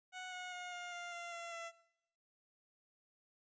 15% pulse tone with pitch steps, 738 / 728.3 / 718.6 / 709.2 / 699.8 / 690.6 / 681.5 / 672.5 Hz, F#5 / F#5 / F5 / F5 / F5 / F5 / F5 / E5, -5 / -28 / +49 / +26 / +3 / -20 / -43 / +34 cents, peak -38 dBFS, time 0.12-1.72 s, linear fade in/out 50 ms, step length 200 ms, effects noise-tail reverb RT60 0.8 s tail -20 dB re dry + resampled to 16000 Hz

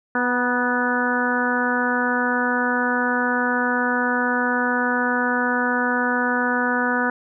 harmonic tone with a mistuned harmonic, 246.9 Hz, B3, in tune, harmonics 1 / 2 / 3 / 4 / 5 / 6 / 7, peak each -24 / -27 / -29 / -27 / -29 / -23 / -28 dBFS, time 0.15-7.1 s, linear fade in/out 2 ms, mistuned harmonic 4, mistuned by -27 cents, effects none

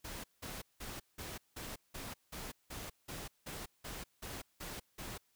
pink noise bursts, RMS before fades -45 dBFS, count 14, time 0.04-5.18 s, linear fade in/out 10 ms, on 200 ms, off 180 ms, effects white hiss -75 dBFS RMS until 5.35 s

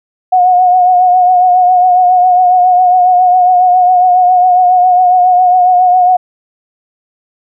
sine tone with vibrato, 727 Hz, F#5, 31 cents flat, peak -4 dBFS, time 0.32-6.17 s, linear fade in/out 10 ms, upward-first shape triangle, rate 7.3 Hz, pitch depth 42 cents each way, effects none

